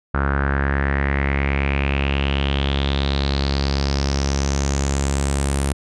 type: tone with low-pass filter sweep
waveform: sawtooth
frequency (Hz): 69.3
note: C#2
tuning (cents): 0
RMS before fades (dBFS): -20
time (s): 0.14-5.73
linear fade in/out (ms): 5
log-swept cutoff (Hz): 1400 to 9400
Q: 5.5
effects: none